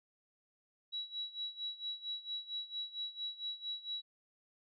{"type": "tone with tremolo", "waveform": "sine", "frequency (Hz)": 3900, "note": "B7", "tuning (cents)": -23, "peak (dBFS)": -36, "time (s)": [0.92, 4.02], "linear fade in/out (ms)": 20, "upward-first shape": "sine", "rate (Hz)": 4.4, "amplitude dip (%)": 85, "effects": []}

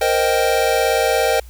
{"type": "chord", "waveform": "square", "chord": "C minor seventh", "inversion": "third", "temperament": "equal", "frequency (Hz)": [466.2, 523.3, 622.3, 784], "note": ["Bb4", "C5", "Eb5", "G5"], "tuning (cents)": [0, 0, 0, 0], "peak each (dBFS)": -21, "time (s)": [0.01, 1.4], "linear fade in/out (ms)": 5, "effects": ["added 60 Hz sine -36 dBFS peak until 1.49 s", "white hiss -50 dBFS RMS until 1.49 s"]}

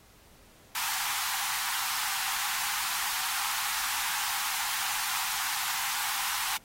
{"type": "high-pass noise", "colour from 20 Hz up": "pink", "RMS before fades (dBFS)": -32, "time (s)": [0.75, 6.57], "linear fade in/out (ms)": 2, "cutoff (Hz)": 770, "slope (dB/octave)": 96, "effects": ["pink hiss -58 dBFS RMS until 6.64 s", "AAC 48 kbps"]}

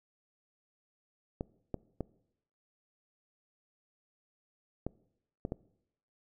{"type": "clicks", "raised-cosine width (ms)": 2, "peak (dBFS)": -21, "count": 6, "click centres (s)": [1.409, 1.743, 2.007, 4.866, 5.451, 5.521], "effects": ["noise-tail reverb RT60 0.8 s tail -22 dB re dry"]}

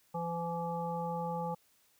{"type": "harmonic tone with a mistuned harmonic", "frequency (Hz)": 169.5, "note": "E3", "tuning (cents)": 49, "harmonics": [1, 3, 5, 7], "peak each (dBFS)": [-38, -39, -37, -46], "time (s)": [0.14, 1.55], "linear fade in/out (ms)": 10, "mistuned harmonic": 7, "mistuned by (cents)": -28, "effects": ["white hiss -69 dBFS RMS until 1.99 s"]}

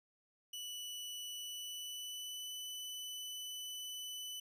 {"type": "tone with pitch glide", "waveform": "sawtooth", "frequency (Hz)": [2960, 2993], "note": ["F#7", "F#7"], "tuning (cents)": [0, 19], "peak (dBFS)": -40, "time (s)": [0.53, 4.4], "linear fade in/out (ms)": 5, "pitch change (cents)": 19, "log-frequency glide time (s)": [1.29, 2.53], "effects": []}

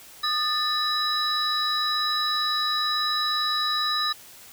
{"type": "tone cluster", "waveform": "sine", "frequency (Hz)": [1226, 1764, 3919, 5080], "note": ["D#6", "A6", "B7", "D#8"], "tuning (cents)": [-26, 4, -14, 35], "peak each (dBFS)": [-27, -32, -25, -32], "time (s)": [0.23, 4.13], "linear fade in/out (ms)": 10, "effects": ["white hiss -47 dBFS RMS until 4.52 s"]}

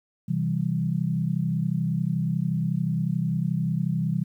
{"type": "chord", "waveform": "sine", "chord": "C major", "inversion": "none", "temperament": "equal", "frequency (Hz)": [130.81, 164.81, 196], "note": ["C3", "E3", "G3"], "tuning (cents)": [0, 0, 0], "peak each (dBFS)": [-28, -25, -29], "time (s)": [0.28, 4.24], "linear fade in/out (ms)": 10, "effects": ["10-bit"]}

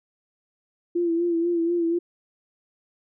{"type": "tone with vibrato", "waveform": "sine", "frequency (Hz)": 340, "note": "F4", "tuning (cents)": -46, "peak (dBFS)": -20, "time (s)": [0.95, 1.99], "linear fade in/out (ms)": 10, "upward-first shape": "sine", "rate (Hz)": 4.1, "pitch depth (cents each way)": 46, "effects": []}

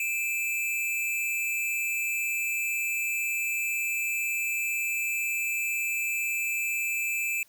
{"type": "tone pair together", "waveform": "square", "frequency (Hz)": [2374, 2612], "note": ["D7", "E7"], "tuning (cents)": [18, -17], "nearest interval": "major second", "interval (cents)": 165, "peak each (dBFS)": [-31, -30], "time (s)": [0, 7.43], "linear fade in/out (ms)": 2, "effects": ["white hiss -61 dBFS RMS until 7.48 s"]}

